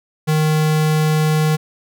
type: tone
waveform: square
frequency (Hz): 154.9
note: D#3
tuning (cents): -7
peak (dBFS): -14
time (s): 0.27-1.57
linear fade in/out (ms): 20
effects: none